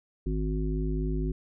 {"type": "harmonic tone", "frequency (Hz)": 52, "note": "G#1", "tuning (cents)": 3, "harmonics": [1, 3, 5, 7], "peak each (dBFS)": [-28, -33, -35, -36], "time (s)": [0.26, 1.32], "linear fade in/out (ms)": 5, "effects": []}